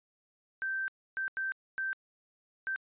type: tone bursts at uneven times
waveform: sine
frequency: 1559 Hz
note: G6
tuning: 10 cents flat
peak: -31 dBFS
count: 5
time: 0.62-0.88 / 1.17-1.28 / 1.37-1.52 / 1.78-1.93 / 2.67-2.76 s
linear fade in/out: 0 ms
effects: resampled to 8000 Hz